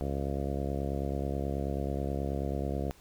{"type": "harmonic tone", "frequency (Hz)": 69.3, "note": "C#2", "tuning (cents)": 0, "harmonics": [1, 2, 3, 4, 5, 6, 7, 8, 9, 10], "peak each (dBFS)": [-34, -37, -39, -40, -41, -42, -42, -43, -44, -44], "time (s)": [0.01, 2.91], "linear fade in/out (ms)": 0, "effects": ["pink hiss -59 dBFS RMS until 3 s"]}